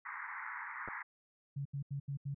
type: band-pass noise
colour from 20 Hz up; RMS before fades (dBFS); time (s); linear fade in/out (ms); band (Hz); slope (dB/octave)
white; -44; 0.05-1.03; 10; 860 to 2100; 96
type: clicks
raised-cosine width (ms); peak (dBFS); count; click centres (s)
1; -32; 2; 0.877 / 0.886
type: tone bursts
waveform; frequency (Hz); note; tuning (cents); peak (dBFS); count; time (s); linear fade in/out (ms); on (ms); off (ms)
sine; 140; C#3; +18; -36; 5; 1.56-2.346; 10; 94; 79
effects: none